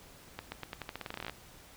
accelerating click train, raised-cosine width 0.3 ms, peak -22 dBFS, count 18, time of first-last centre 0.39-1.296 s, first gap 130 ms, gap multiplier 0.87, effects pink hiss -55 dBFS RMS until 1.76 s

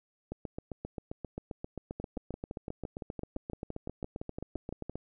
two click trains, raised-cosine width 2 ms, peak -24 / -24 dBFS, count 18 / 36, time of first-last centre 2-4.896 / 0.32-4.956 s, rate 5.87 / 7.55 Hz, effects none

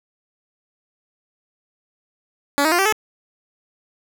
10% pulse tone with pitch steps, 284 / 315.1 / 349.6 / 388 / 430.5 Hz, C#4 / D#4 / F4 / G4 / A4, +42 / +22 / +2 / -18 / -38 cents, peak -7 dBFS, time 2.58-2.925 s, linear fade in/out 0 ms, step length 69 ms, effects none

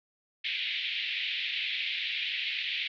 pink band-pass noise, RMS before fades -33 dBFS, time 0.44-2.88 s, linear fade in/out 10 ms, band 2100 to 3800 Hz, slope 48 dB/octave, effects none

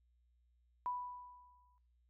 sine tone with exponential decay, 987.8 Hz, B5, in tune, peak -35 dBFS, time 0.86-1.78 s, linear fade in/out 0 ms, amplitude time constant 200 ms, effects noise-tail reverb RT60 0.4 s tail -18 dB re dry + added 60 Hz sine -70 dBFS peak until 2.09 s

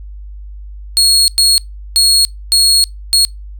30% pulse tone bursts at uneven times, 4312 Hz, C#8, 49 cents flat, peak -4 dBFS, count 5, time 0.97-1.28 / 1.38-1.58 / 1.96-2.25 / 2.52-2.84 / 3.13-3.25 s, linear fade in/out 0 ms, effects noise-tail reverb RT60 0.2 s tail -25 dB re dry + added 50 Hz sine -27 dBFS peak until 3.59 s

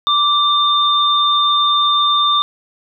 sine tone pair together, 1171 / 3606 Hz, D6 / A7, -5 / +42 cents, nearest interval octave + perfect fifth, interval 1947 cents, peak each -14 dBFS, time 0.07-2.42 s, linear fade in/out 0 ms, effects none

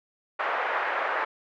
white band-pass noise, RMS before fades -28 dBFS, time 0.39-1.25 s, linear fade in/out 10 ms, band 480 to 1800 Hz, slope 24 dB/octave, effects none

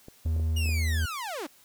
clicks, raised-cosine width 2 ms, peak -30 dBFS, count 6, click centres 0.084 / 0.262 / 0.364 / 0.398 / 0.658 / 0.691 s
triangle tone, 79.9 Hz, D#2, 47 cents sharp, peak -22 dBFS, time 0.25-1.06 s, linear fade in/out 10 ms
sawtooth linear sweep, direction down, 2903 to 250 Hz, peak -29 dBFS, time 0.56-1.47 s, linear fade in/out 10 ms
effects white hiss -58 dBFS RMS until 1.64 s

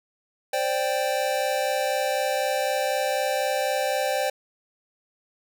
square chord, C suspended second, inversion none, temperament equal, 523.3 / 587.3 / 784 Hz, C5 / D5 / G5, 0 / 0 / 0 cents, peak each -28 / -28 / -28 dBFS, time 0.53-4.3 s, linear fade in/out 5 ms, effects none

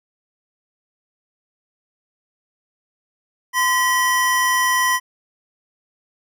square tone pair together, 1026.1 / 1937 Hz, C6 / B6, -34 / -34 cents, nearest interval major seventh, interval 1100 cents, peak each -19 dBFS, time 3.53-5 s, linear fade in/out 50 ms, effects none

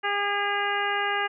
harmonic tone with a mistuned harmonic, 405.3 Hz, G#4, 42 cents flat, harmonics 1 / 2 / 3 / 4 / 5 / 6 / 7, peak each -33 / -29 / -31 / -29 / -32 / -38 / -34 dBFS, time 0.03-1.28 s, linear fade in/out 20 ms, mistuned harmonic 4, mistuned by +15 cents, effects none

